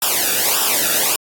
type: noise with flanger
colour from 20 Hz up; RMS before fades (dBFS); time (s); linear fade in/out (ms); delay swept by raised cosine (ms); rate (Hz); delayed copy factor
white; -17; 0.02-1.16; 2; 0.46 to 0.97; 1.7; -0.85
effects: AAC 64 kbps